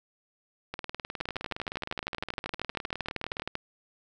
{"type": "two click trains", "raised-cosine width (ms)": 0.3, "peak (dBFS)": [-19, -15], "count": [53, 31], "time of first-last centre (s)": [[0.74, 3.42], [1.21, 3.554]], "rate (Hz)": [19.4, 12.8], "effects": []}